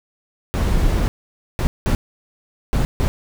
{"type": "noise bursts at uneven times", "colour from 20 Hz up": "brown", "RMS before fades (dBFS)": -17, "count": 5, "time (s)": [[0.54, 1.08], [1.59, 1.67], [1.86, 1.95], [2.73, 2.85], [3, 3.08]], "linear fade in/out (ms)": 0, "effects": []}